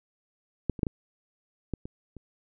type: clicks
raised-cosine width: 3 ms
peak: -12 / -26 / -10 / -17 / -17 / -25 / -30 dBFS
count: 7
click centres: 0.697 / 0.792 / 0.832 / 0.868 / 1.737 / 1.855 / 2.167 s
effects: none